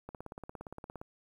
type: click train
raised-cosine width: 1 ms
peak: -29 dBFS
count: 17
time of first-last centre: 0.09-1.015 s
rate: 17.3 Hz
effects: 10-bit